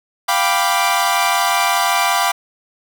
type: chord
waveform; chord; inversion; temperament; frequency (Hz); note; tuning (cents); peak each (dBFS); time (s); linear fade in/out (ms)
sawtooth; G dominant seventh; third; equal; 698.5 / 784 / 987.8 / 1174.7; F5 / G5 / B5 / D6; 0 / 0 / 0 / 0; -16; 0.28-2.32; 10
effects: none